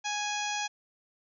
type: harmonic tone with a mistuned harmonic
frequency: 830.6 Hz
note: G#5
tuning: in tune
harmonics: 1 / 2 / 3 / 4 / 5 / 6 / 7 / 8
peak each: -34 / -38 / -37 / -39 / -44 / -44 / -40 / -42 dBFS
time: 0.04-0.68 s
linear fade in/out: 20 ms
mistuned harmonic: 7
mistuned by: +17 cents
effects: none